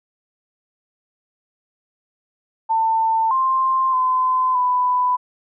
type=tone with pitch steps; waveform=sine; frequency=895 / 1051 / 1024 / 996 Hz; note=A5 / C6 / C6 / B5; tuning=+29 / +7 / -38 / +14 cents; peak=-15 dBFS; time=2.69-5.17 s; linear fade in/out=20 ms; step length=620 ms; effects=none